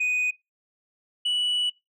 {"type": "tone pair in turn", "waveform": "sine", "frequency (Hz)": [2489, 2951], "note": ["D#7", "F#7"], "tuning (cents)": [0, -5], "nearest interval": "minor third", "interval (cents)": 295, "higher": "second", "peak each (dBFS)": -19, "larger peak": "neither", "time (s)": [[0, 0.31], [1.25, 1.7]], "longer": "second", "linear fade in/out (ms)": 10, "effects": ["noise-tail reverb RT60 0.2 s tail -22 dB re dry", "tanh soft clip ceiling -21 dBFS"]}